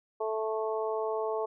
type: harmonic tone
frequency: 219.2 Hz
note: A3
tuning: 6 cents flat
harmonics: 2 / 3 / 4 / 5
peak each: -31 / -35 / -37 / -39 dBFS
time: 0.2-1.46 s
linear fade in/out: 10 ms
effects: none